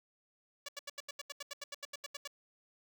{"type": "tone bursts", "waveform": "5% pulse", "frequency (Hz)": 571, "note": "D5", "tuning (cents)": -49, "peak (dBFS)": -29, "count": 16, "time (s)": [0.66, 2.276], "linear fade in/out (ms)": 5, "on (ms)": 26, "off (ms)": 80, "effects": []}